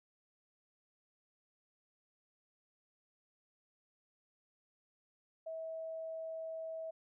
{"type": "tone", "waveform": "sine", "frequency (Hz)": 647, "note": "E5", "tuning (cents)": -32, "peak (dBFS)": -40, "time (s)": [5.46, 6.91], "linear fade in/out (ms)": 10, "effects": []}